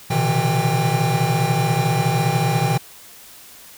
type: tone cluster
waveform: square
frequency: 120.6 / 131.2 / 151.1 / 165.3 / 797 Hz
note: B2 / C3 / D3 / E3 / G5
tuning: -41 / +5 / +50 / +5 / +28 cents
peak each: -24 dBFS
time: 0.1-2.78 s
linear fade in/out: 10 ms
effects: white hiss -43 dBFS RMS until 3.77 s